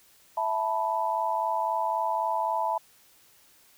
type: chord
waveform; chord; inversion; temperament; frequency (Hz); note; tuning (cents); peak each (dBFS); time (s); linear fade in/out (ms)
sine; E suspended fourth; none; equal with one note detuned; 659.3 / 880 / 983.8; E5 / A5 / B5; 0 / 0 / -7; -31 / -28 / -29; 0.37-2.78; 5
effects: white hiss -59 dBFS RMS until 3.77 s